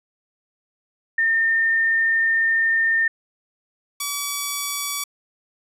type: tone pair in turn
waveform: sine / 5% pulse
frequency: 1814 / 1142.7 Hz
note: A#6 / D6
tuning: -48 / -48 cents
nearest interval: minor sixth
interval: 800 cents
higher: first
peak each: -16 / -12 dBFS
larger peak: second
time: 1.18-3.08 / 4-5.04 s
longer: first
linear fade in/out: 5 ms
effects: resampled to 32000 Hz